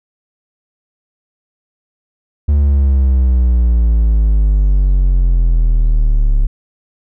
triangle exponential sweep, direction down, 73.42 to 35 Hz, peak -6 dBFS, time 2.48-6.47 s, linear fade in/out 10 ms, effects none

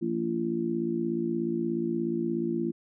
harmonic tone, 56.8 Hz, A#1, 44 cents flat, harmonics 3 / 4 / 5 / 6, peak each -35 / -31 / -38 / -29 dBFS, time 0.01-2.72 s, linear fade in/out 20 ms, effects none

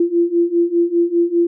sine beating tone pair, 340 / 345 Hz, F4 / F4, -46 / -21 cents, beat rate 5 Hz, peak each -17 / -15 dBFS, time 0-1.47 s, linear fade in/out 5 ms, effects none

